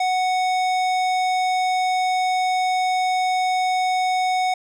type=tone with hard clipping; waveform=sine; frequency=740 Hz; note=F#5; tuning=in tune; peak=-20 dBFS; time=0-4.54 s; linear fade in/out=5 ms; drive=15 dB; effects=none